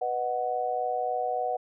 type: chord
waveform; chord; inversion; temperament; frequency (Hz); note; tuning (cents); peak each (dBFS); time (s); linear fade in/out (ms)
sine; B major; none; just; 493.9 / 617.4 / 740.8; B4 / D#5 / F#5; 0 / -14 / +2; -32 / -34 / -28; 0.01-1.57; 10
effects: none